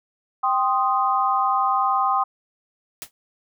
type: chord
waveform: sine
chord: C minor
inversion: second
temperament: equal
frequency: 784 / 1046.5 / 1244.5 Hz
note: G5 / C6 / Eb6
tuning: 0 / 0 / 0 cents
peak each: -22 dBFS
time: 0.43-2.24 s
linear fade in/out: 10 ms
type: noise with exponential decay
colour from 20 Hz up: white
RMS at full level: -29 dBFS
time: 3.02-3.11 s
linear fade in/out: 0 ms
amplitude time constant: 18 ms
effects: none